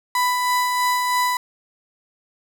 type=tone with tremolo; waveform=35% pulse; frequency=993 Hz; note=B5; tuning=9 cents sharp; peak=-15 dBFS; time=0.15-1.37 s; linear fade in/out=2 ms; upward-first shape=sine; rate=3.1 Hz; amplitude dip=30%; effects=none